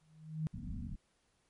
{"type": "tone with exponential growth", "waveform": "sine", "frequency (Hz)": 156.7, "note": "D#3", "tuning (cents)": 13, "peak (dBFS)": -30, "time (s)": [0.01, 0.47], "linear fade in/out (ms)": 0, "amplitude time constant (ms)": 100}
{"type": "low-pass noise", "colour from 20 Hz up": "pink", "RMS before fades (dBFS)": -42, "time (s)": [0.53, 0.96], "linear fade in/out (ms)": 10, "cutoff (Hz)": 260, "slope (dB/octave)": 96}
{"effects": ["pink hiss -75 dBFS RMS until 1.49 s", "MP3 48 kbps"]}